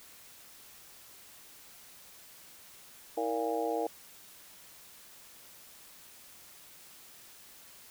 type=harmonic tone with a mistuned harmonic; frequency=116.54 Hz; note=A#2; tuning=in tune; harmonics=3 / 4 / 5 / 6 / 7; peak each=-37 / -33 / -39 / -36 / -37 dBFS; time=3.17-3.87 s; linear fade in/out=5 ms; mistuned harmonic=3; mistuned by=-140 cents; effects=white hiss -54 dBFS RMS until 7.9 s